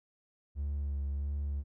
triangle tone with vibrato, 71 Hz, C#2, 42 cents sharp, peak -29 dBFS, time 0.55-1.64 s, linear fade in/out 50 ms, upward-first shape sine, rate 1.5 Hz, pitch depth 26 cents each way, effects tanh soft clip ceiling -26 dBFS

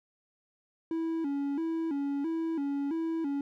triangle tone with vibrato, 303.4 Hz, D#4, 44 cents flat, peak -27 dBFS, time 0.91-3.41 s, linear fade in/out 2 ms, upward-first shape square, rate 1.5 Hz, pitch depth 130 cents each way, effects none

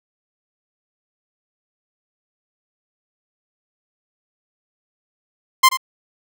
sawtooth tone with echo, 1046.5 Hz, C6, in tune, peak -4 dBFS, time 5.63-5.69 s, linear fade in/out 10 ms, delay 83 ms, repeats 1, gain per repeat -12 dB, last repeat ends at 5.773 s, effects none

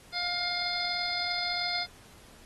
harmonic tone, 708 Hz, F5, 23 cents sharp, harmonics 1 / 2 / 3 / 5 / 6 / 7, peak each -37 / -40 / -35 / -38 / -35 / -35 dBFS, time 0.12-1.87 s, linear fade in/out 50 ms, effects pink hiss -55 dBFS RMS until 2.45 s + AAC 32 kbps

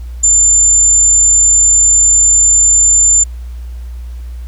sine tone, 7170 Hz, A8, 32 cents sharp, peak -5 dBFS, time 0.23-3.24 s, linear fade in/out 10 ms, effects added 60 Hz sine -22 dBFS peak until 4.47 s + pink hiss -47 dBFS RMS until 4.47 s

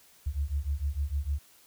sine beating tone pair, 68.3 / 74.9 Hz, C#2 / D2, -25 / +35 cents, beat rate 6.6 Hz, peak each -31 dBFS, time 0.26-1.39 s, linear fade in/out 10 ms, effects white hiss -59 dBFS RMS until 1.66 s

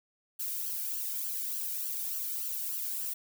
violet noise with flanger, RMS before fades -35 dBFS, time 0.39-3.14 s, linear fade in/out 10 ms, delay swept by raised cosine 0.66 to 1.35 ms, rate 3.4 Hz, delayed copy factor +0.7, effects none

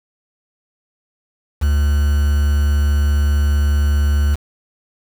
triangle tone with quantisation, 72.4 Hz, D2, 24 cents flat, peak -10 dBFS, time 1.61-4.36 s, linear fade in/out 20 ms, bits 5, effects none

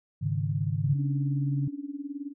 sine chord, Ab suspended fourth, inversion none, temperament equal, 103.83 / 138.59 / 155.56 Hz, Ab2 / Db3 / Eb3, 0 / 0 / 0 cents, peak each -30 dBFS, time 0.21-0.95 s, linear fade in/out 20 ms
sine tone with pitch glide, 141.1 to 139.4 Hz, C#3 to C#3, +31 to +10 cents, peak -25 dBFS, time 0.84-1.68 s, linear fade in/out 5 ms, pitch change -21 cents, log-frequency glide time 0.99-1.07 s
sine tone with tremolo, 284.7 Hz, C#4, 46 cents sharp, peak -30 dBFS, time 0.94-2.34 s, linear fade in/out 50 ms, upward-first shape sine, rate 19 Hz, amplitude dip 85%
effects none

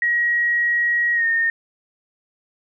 sine tone with pitch glide, 1900 to 1834.2 Hz, A#6 to A#6, +33 to -29 cents, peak -16 dBFS, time 0.02-1.5 s, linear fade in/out 2 ms, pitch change -62 cents, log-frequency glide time 1.14-1.25 s, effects none

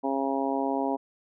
harmonic tone, 136.3 Hz, C#3, 29 cents flat, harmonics 2 / 3 / 4 / 5 / 6 / 7, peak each -29 / -33 / -34 / -32 / -33 / -34 dBFS, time 0.03-0.97 s, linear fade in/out 20 ms, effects none

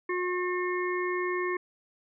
harmonic tone, 360 Hz, F#4, 47 cents flat, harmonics 1 / 3 / 5 / 6, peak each -29 / -34 / -36 / -37 dBFS, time 0.09-1.57 s, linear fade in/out 5 ms, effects none

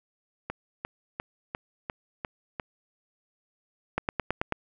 two click trains, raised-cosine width 0.5 ms, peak -17 / -11 dBFS, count 7 / 6, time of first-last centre 0.5-2.598 / 3.98-4.523 s, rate 2.86 / 9.2 Hz, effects none

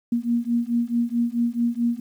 sine beating tone pair, 234.2 / 238.8 Hz, A#3 / A#3, +8 / +42 cents, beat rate 4.6 Hz, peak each -23 / -23 dBFS, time 0.12-2 s, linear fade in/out 5 ms, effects 9-bit

